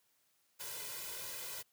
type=noise with comb filter; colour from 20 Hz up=white; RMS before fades=-44 dBFS; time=0.59-1.63 s; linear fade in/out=20 ms; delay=2 ms; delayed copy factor=+1; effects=white hiss -75 dBFS RMS until 1.72 s + high-pass 100 Hz 12 dB/octave